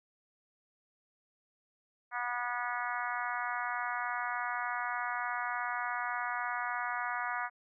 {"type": "harmonic tone", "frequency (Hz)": 243.4, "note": "B3", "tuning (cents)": -25, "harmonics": [3, 4, 5, 6, 7, 8, 9], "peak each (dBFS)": [-40, -39, -39, -39, -42, -43, -46], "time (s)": [2.11, 7.5], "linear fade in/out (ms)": 50, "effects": []}